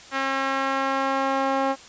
sawtooth tone with band-pass filter sweep, 270 Hz, C#4, 45 cents flat, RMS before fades -24 dBFS, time 0.11-1.76 s, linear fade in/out 50 ms, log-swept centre 1600 to 810 Hz, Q 1.3, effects white hiss -45 dBFS RMS until 1.88 s + resampled to 16000 Hz

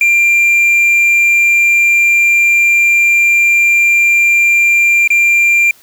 triangle tone with dropouts, 2380 Hz, D7, 22 cents sharp, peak -5 dBFS, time 0.01-5.71 s, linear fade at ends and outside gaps 2 ms, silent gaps 5.076-5.103 s, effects white hiss -45 dBFS RMS until 5.82 s

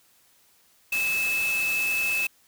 sine tone in noise, 2609 Hz, E7, 18 cents flat, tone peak -23 dBFS, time 0.92-2.27 s, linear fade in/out 5 ms, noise white, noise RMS -34 dBFS, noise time 0.92-2.27 s, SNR +8 dB, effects white hiss -61 dBFS RMS until 2.47 s

